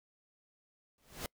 pink noise with exponential growth, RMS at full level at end -37 dBFS, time 0.98-1.26 s, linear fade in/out 1 ms, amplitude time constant 60 ms, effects noise-tail reverb RT60 0.1 s tail -26 dB re dry

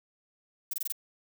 violet noise bursts, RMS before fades -32 dBFS, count 5, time 0.71-0.923 s, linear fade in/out 5 ms, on 25 ms, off 22 ms, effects none

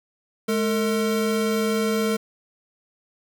square tone pair together, 211.7 / 451.2 Hz, G#3 / A4, +33 / +44 cents, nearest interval octave + minor second, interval 1311 cents, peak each -24 dBFS, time 0.48-2.17 s, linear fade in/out 10 ms, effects none

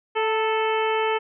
harmonic tone with a mistuned harmonic, 438.1 Hz, A4, 7 cents flat, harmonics 1 / 2 / 3 / 4 / 5 / 6 / 7, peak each -23 / -25 / -30 / -34 / -32 / -33 / -35 dBFS, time 0.15-1.19 s, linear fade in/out 20 ms, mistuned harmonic 2, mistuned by +27 cents, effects none

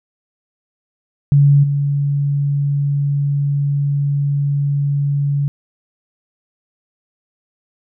sine tone with level steps, 142.2 Hz, C#3, 45 cents sharp, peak -7 / -14 dBFS, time 1.32-5.48 s, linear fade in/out 0 ms, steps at 1.63 s, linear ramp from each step 10 ms, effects none

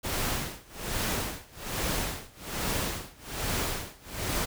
pink noise with tremolo, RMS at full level -29 dBFS, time 0.03-4.46 s, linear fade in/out 20 ms, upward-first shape sine, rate 1.2 Hz, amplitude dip 95%, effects none

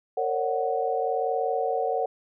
sine tone cluster, 458.4 / 543 / 584 / 742 Hz, A#4 / C#5 / D5 / F#5, -29 / -36 / -10 / +5 cents, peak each -28 / -30 / -34 / -27 dBFS, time 0.17-2.06 s, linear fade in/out 5 ms, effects none

